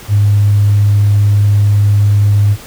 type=tone with tanh clipping; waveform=triangle; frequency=102.5 Hz; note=G#2; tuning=22 cents flat; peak=-6 dBFS; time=0.08-2.57 s; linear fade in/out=50 ms; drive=4 dB; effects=pink hiss -33 dBFS RMS until 2.66 s